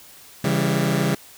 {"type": "chord", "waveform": "sawtooth", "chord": "C# diminished", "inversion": "none", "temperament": "just", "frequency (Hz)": [138.59, 166.31, 199.57], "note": ["C#3", "E3", "G3"], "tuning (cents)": [0, 16, 31], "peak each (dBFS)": -19, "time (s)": [0.44, 1.15], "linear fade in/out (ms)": 5, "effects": ["white hiss -46 dBFS RMS until 1.37 s"]}